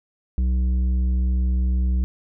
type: tone with tanh clipping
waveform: triangle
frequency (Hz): 62.7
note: B1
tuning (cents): +27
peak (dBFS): -19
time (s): 0.38-2.04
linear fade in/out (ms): 0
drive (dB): 12
effects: none